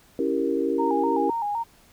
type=chord; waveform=sine; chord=C# diminished seventh; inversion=none; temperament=equal; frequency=277.2 / 329.6 / 392 / 466.2 Hz; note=C#4 / E4 / G4 / Bb4; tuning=0 / 0 / 0 / 0 cents; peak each=-27 dBFS; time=0.19-1.3 s; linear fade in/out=2 ms
type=tone with vibrato; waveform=sine; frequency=872 Hz; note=A5; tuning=16 cents flat; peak=-24 dBFS; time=0.78-1.64 s; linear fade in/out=20 ms; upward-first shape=square; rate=3.9 Hz; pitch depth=100 cents each way
effects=pink hiss -56 dBFS RMS until 1.92 s